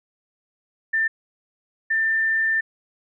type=tone pair in turn; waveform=sine; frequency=1788 / 1788 Hz; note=A6 / A6; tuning=+27 / +27 cents; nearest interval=unison; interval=0 cents; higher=neither; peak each=-18 dBFS; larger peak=neither; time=0.93-1.08 / 1.9-2.61 s; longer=second; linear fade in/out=10 ms; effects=none